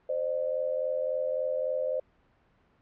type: tone pair together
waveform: sine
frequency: 521.4 / 605 Hz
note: C5 / D#5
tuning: -6 / -49 cents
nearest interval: minor third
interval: 257 cents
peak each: -29 / -31 dBFS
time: 0.09-2 s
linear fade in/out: 5 ms
effects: pink hiss -66 dBFS RMS until 2.81 s + low-pass 2000 Hz 12 dB/octave